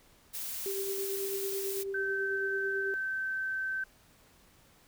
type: noise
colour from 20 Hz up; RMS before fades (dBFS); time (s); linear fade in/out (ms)
blue; -38; 0.33-1.84; 20
type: tone with tremolo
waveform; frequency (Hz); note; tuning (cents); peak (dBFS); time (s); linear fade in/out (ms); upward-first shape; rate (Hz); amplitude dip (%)
sine; 392; G4; 0; -32; 0.66-2.94; 0; sine; 9.1; 35
type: tone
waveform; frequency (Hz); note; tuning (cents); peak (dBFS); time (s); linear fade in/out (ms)
sine; 1545; G6; -26; -31; 1.94-3.84; 5
effects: pink hiss -62 dBFS RMS until 4.87 s